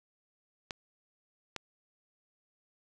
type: clicks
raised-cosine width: 0.2 ms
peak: -19 dBFS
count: 2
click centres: 0.708 / 1.563 s
effects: none